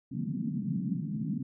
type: band-pass noise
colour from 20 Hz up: pink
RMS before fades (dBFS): -33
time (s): 0.11-1.43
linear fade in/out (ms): 5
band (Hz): 150 to 250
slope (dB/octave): 48
effects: none